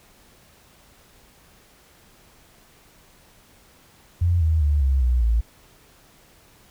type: tone with pitch steps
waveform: sine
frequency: 87 / 79.78 / 73.16 / 67.09 / 61.52 / 56.41 Hz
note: F2 / D#2 / D2 / C2 / B1 / A1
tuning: -6 / +44 / -6 / +44 / -6 / +44 cents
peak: -16 dBFS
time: 4.21-5.41 s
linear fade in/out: 10 ms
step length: 200 ms
effects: pink hiss -54 dBFS RMS until 6.7 s